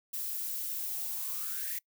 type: noise with high-pass filter sweep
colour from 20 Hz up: violet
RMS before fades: -36 dBFS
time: 0.13-1.79 s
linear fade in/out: 10 ms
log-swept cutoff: 230 to 2000 Hz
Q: 8.1
effects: noise-tail reverb RT60 0.1 s tail -24 dB re dry

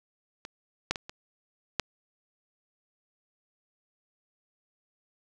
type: clicks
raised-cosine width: 0.2 ms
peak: -22 / -9 / -18 / -23 / -8 dBFS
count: 5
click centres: 0.451 / 0.91 / 0.958 / 1.095 / 1.797 s
effects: none

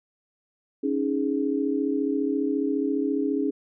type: chord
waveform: sine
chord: C# suspended second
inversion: none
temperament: just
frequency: 277.2 / 311.8 / 415.8 Hz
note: C#4 / D#4 / G#4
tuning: 0 / +4 / +2 cents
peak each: -25 / -28 / -28 dBFS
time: 0.83-3.51 s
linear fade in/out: 10 ms
effects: none

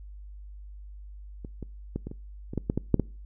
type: clicks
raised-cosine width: 3 ms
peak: -26 / -24 / -17 / -22 / -25 / -22 / -14 / -12 / -13 / -6 / -11 dBFS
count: 11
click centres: 1.448 / 1.627 / 1.96 / 2.07 / 2.114 / 2.535 / 2.577 / 2.699 / 2.776 / 2.943 / 2.997 s
effects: noise-tail reverb RT60 0.4 s tail -25 dB re dry + added 50 Hz sine -41 dBFS peak until 3.25 s

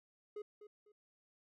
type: tone with echo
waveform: triangle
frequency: 418.4 Hz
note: G#4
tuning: 13 cents sharp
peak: -40 dBFS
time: 0.36-0.42 s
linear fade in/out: 5 ms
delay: 250 ms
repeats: 2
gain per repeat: -11 dB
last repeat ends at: 0.92 s
effects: none

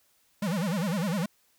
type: tone with vibrato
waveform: square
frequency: 184.1 Hz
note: F#3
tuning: 8 cents flat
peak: -27 dBFS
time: 0.42-1.26 s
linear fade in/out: 5 ms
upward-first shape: sine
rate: 9.9 Hz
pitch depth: 250 cents each way
effects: white hiss -67 dBFS RMS until 1.58 s

